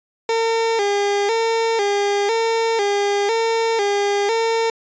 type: tone with vibrato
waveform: 30% pulse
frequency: 429.1 Hz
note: A4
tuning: 43 cents flat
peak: -14 dBFS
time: 0.29-4.7 s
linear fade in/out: 2 ms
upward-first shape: square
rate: 1 Hz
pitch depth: 100 cents each way
effects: resampled to 16000 Hz